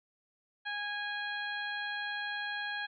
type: harmonic tone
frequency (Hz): 824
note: G#5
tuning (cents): -14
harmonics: 1 / 2 / 3 / 4 / 5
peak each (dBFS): -42 / -36 / -46 / -44 / -47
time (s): 0.65-2.87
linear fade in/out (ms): 20
effects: none